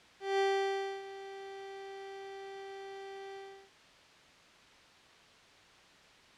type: tone with ADSR envelope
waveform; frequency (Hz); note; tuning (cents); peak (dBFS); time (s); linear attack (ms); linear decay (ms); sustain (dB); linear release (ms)
30% pulse; 391; G4; -4; -24; 0.2-3.71; 190; 630; -17; 350
effects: white hiss -58 dBFS RMS until 6.37 s + low-pass 4000 Hz 12 dB/octave